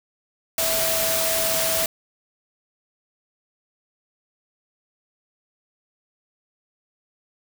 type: tone in noise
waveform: sine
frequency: 653 Hz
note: E5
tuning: 17 cents flat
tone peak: -26 dBFS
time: 0.58-1.86 s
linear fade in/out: 2 ms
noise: white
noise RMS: -23 dBFS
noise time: 0.58-1.86 s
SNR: -6 dB
effects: none